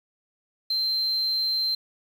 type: tone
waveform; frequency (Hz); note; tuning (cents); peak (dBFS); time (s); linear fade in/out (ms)
sine; 4127; C8; -25; -21; 0.7-1.75; 5
effects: tanh soft clip ceiling -19 dBFS + 8-bit